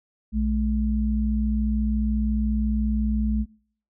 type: tone pair together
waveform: sine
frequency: 60.14 / 214.3 Hz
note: B1 / A3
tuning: -45 / -45 cents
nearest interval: octave + minor seventh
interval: 2200 cents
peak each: -23 dBFS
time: 0.32-3.46 s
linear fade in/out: 50 ms
effects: noise-tail reverb RT60 0.6 s tail -25 dB re dry